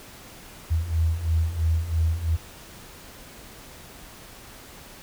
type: beating tone pair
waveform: sine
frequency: 79.4 / 82.4 Hz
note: D#2 / E2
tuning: +36 / 0 cents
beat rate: 3 Hz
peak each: -26 / -22 dBFS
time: 0.7-2.37 s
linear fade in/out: 20 ms
effects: pink hiss -45 dBFS RMS until 5.02 s